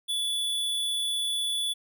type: tone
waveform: square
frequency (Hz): 3444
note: A7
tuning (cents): -38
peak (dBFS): -27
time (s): 0.08-1.74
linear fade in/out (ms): 20
effects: none